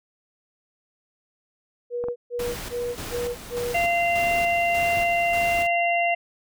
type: tone bursts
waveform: sine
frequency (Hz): 482.8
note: B4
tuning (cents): -39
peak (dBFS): -25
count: 5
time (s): 1.9-3.76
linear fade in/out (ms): 50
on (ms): 260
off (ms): 140
type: clicks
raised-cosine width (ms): 1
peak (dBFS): -21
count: 2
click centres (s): 2.04 / 2.085
type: noise with tremolo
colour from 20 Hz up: pink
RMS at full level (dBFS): -34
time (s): 2.39-5.67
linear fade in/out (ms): 5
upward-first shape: square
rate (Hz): 1.7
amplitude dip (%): 50
type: harmonic tone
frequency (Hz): 690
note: F5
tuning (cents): -21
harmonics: 1 / 3 / 4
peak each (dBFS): -21 / -26 / -27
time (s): 3.74-6.15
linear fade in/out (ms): 10
effects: none